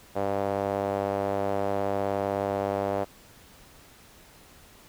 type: tone with band-pass filter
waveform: sawtooth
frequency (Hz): 99.4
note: G2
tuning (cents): +25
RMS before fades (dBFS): -28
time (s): 0.15-3.05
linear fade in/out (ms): 20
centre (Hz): 620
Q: 2.4
effects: pink hiss -53 dBFS RMS until 4.88 s